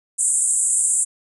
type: band-pass noise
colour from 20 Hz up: pink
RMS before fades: -19 dBFS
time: 0.18-1.05 s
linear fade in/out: 20 ms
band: 7400 to 9700 Hz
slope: 96 dB/octave
effects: none